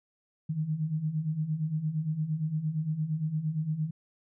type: beating tone pair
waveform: sine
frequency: 149.8 / 158.5 Hz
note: D3 / D#3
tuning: +35 / +32 cents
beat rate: 8.7 Hz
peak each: -34 / -29 dBFS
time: 0.49-3.91 s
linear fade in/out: 10 ms
effects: none